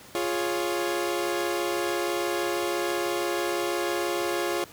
sawtooth chord, Db major, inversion first, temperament equal, 349.2 / 415.3 / 554.4 Hz, F4 / Ab4 / Db5, 0 / 0 / 0 cents, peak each -24 / -28 / -28 dBFS, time 0.15-4.64 s, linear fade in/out 0 ms, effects pink hiss -48 dBFS RMS until 4.72 s + high-pass 80 Hz 12 dB/octave

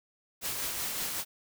white noise with tremolo, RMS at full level -33 dBFS, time 0.41-1.25 s, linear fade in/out 50 ms, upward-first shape sine, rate 5.3 Hz, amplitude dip 30%, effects none

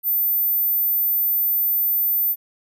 sine tone, 14080 Hz, A9, in tune, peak -17 dBFS, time 0.03-2.36 s, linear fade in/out 50 ms, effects none

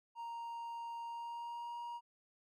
triangle tone with pitch glide, 932.3 to 948 Hz, A#5 to A#5, 0 to +29 cents, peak -40 dBFS, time 0.15-2.01 s, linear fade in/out 50 ms, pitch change +29 cents, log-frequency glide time 1.04-1.77 s, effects none

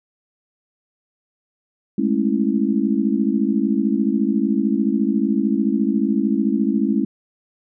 sine chord, A major seventh, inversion third, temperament just, 206.2 / 220 / 275 / 330 Hz, G#3 / A3 / C#4 / E4, -12 / 0 / -14 / +2 cents, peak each -21 / -21 / -21 / -24 dBFS, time 1.98-7.05 s, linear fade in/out 5 ms, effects none

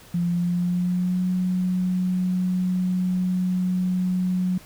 sine tone with pitch glide, 173.3 to 182.86 Hz, F3 to F#3, -13 to -20 cents, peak -20 dBFS, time 0.14-4.58 s, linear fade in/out 5 ms, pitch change +93 cents, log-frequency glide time 0.29-1.25 s, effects pink hiss -48 dBFS RMS until 4.65 s

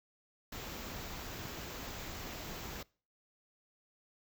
pink band-stop noise, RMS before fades -44 dBFS, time 0.52-2.83 s, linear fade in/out 5 ms, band 7700 to 12000 Hz, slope 96 dB/octave, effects noise-tail reverb RT60 0.4 s tail -24 dB re dry

